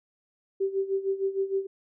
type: tone with tremolo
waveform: sine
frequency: 388.7 Hz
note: G4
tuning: 15 cents flat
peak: -22 dBFS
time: 0.6-1.67 s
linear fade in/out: 10 ms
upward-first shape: sine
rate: 6.5 Hz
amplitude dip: 80%
effects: none